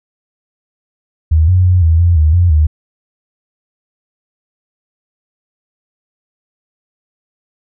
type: tone with pitch steps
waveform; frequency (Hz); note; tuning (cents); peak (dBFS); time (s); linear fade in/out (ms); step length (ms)
sine; 79.2 / 91.5 / 90.6 / 81.4 / 86.4 / 77.3 / 88.1 / 76.7; D#2 / F#2 / F#2 / E2 / F2 / D#2 / F2 / D#2; +31 / -19 / -36 / -21 / -18 / -11 / +16 / -24; -6; 1.31-2.67; 10; 170
effects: none